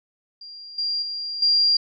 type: tone with level steps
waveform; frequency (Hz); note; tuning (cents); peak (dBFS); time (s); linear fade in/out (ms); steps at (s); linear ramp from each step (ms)
sine; 4774; D8; +28; -37 / -22 / -27 / -15; 0.41-1.77; 5; 0.78 / 1.02 / 1.42; 5
effects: none